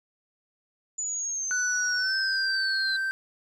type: linear sweep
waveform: sine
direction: down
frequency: 7000 to 4007 Hz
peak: -28 dBFS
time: 0.98-2.97 s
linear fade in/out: 10 ms
type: tone with pitch glide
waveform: triangle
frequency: 1480 to 1559.9 Hz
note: F#6 to G6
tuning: 0 to -9 cents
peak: -24 dBFS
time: 1.51-3.11 s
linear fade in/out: 0 ms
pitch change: +91 cents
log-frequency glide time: 1.96-2.15 s
effects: none